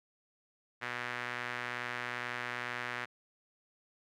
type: tone with band-pass filter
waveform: sawtooth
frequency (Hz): 122.3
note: B2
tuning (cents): -16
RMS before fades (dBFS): -39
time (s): 0.81-3.06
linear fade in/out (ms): 20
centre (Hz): 1800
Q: 2.1
effects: none